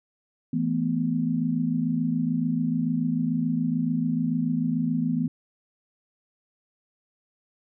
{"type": "chord", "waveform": "sine", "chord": "E suspended fourth", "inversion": "none", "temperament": "equal", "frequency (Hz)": [164.81, 220, 246.9], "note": ["E3", "A3", "B3"], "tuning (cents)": [0, 0, 0], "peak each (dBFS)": [-27, -29, -25], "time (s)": [0.53, 5.28], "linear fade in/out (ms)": 5, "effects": []}